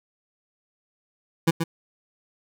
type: tone with echo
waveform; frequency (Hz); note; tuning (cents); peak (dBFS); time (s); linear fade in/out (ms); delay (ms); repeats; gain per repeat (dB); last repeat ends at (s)
25% pulse; 165.1; E3; +3; -12; 1.47-1.51; 10; 130; 1; -6; 1.64
effects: none